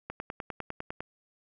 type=click train; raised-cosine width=0.5 ms; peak=-21 dBFS; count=10; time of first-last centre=0.1-1.005 s; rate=9.94 Hz; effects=none